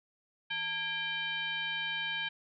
sine tone with frequency modulation, 2364 Hz, D7, 11 cents sharp, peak -32 dBFS, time 0.5-2.29 s, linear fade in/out 10 ms, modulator 732 Hz, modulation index 1.5, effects none

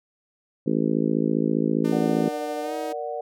harmonic tone, 55 Hz, A1, in tune, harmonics 3 / 4 / 5 / 6 / 7 / 8 / 9, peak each -28 / -25 / -25 / -28 / -29 / -31 / -34 dBFS, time 0.66-2.29 s, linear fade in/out 10 ms
sawtooth tone with pitch glide, 300 to 315.6 Hz, D4 to D#4, +37 to +25 cents, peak -29 dBFS, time 1.84-2.93 s, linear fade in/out 10 ms, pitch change +88 cents, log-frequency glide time 2.62-2.74 s
sine chord, Bb augmented, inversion none, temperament equal, 466.2 / 587.3 / 740 Hz, Bb4 / D5 / F#5, 0 / 0 / 0 cents, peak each -32 dBFS, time 1.92-3.21 s, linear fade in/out 5 ms
effects none

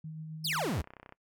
sine tone with tremolo, 157.3 Hz, D#3, 19 cents sharp, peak -38 dBFS, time 0.04-0.7 s, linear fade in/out 5 ms, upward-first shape sine, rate 7.6 Hz, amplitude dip 25%
40% pulse exponential sweep, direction down, 5450 to 60 Hz, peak -29 dBFS, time 0.44-0.82 s, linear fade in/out 10 ms
click train, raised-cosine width 0.5 ms, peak -33 dBFS, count 20, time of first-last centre 0.53-1.124 s, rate 32 Hz
effects noise-tail reverb RT60 0.1 s tail -22 dB re dry

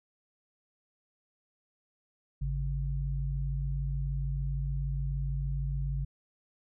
sine tone pair together, 51.91 / 138.59 Hz, G#1 / C#3, 0 / 0 cents, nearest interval octave + perfect fourth, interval 1700 cents, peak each -31 / -33 dBFS, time 2.41-6.05 s, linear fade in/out 10 ms, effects none

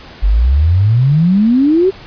sine exponential sweep, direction up, 46.25 to 395.3 Hz, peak -7 dBFS, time 0.22-1.91 s, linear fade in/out 20 ms, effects pink hiss -35 dBFS RMS until 2.06 s + resampled to 11025 Hz

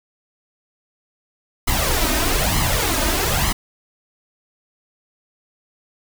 pink noise with flanger, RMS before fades -19 dBFS, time 1.67-3.53 s, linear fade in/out 10 ms, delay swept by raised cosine 0.97 to 3.27 ms, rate 1.1 Hz, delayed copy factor +0.7, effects none

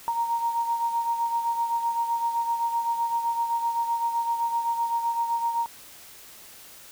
sine beating tone pair, 930 / 937.8 Hz, A#5 / A#5, -4 / +10 cents, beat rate 7.8 Hz, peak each -24 / -32 dBFS, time 0.08-5.66 s, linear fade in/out 0 ms, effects white hiss -47 dBFS RMS until 6.91 s

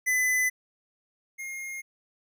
square tone pair in turn, 2010 / 2136 Hz, B6 / C7, +30 / +35 cents, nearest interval minor second, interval 105 cents, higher second, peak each -23 / -35 dBFS, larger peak first, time 0.06-0.5 / 1.38-1.82 s, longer neither, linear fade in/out 20 ms, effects none

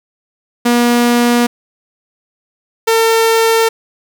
sawtooth tone pair in turn, 239.9 / 452 Hz, A#3 / A4, +50 / +47 cents, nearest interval major seventh, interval 1097 cents, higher second, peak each -5 dBFS, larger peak neither, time 0.65-1.47 / 2.87-3.69 s, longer neither, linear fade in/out 10 ms, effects none

